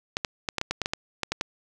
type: clicks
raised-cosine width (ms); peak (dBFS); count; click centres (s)
0.2; -9; 12; 0.169 / 0.248 / 0.488 / 0.583 / 0.614 / 0.71 / 0.817 / 0.859 / 0.935 / 1.233 / 1.32 / 1.411
effects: none